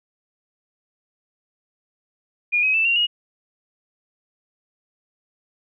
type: tone with pitch steps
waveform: sine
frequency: 2432 / 2537 / 2646 / 2760 / 2879 Hz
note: D#7 / D#7 / E7 / F7 / F#7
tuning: -40 / +33 / +6 / -21 / -48 cents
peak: -16 dBFS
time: 2.52-3.07 s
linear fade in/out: 20 ms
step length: 110 ms
effects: none